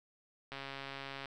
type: click train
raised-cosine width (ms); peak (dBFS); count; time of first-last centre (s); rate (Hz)
0.3; -27; 102; 0.52-1.257; 137
effects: none